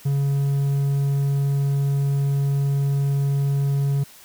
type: tone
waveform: triangle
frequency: 139.7 Hz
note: C#3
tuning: 14 cents sharp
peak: -16 dBFS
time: 0.05-4.04 s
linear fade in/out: 10 ms
effects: white hiss -47 dBFS RMS until 4.24 s